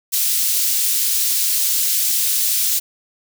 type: high-pass noise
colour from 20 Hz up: white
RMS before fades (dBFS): -18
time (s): 0.12-2.8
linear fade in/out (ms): 20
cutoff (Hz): 4000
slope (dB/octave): 12
effects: none